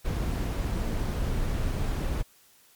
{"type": "noise", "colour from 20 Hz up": "brown", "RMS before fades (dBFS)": -28, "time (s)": [0.04, 2.23], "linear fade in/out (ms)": 20, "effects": ["white hiss -59 dBFS RMS until 2.75 s", "MP3 96 kbps"]}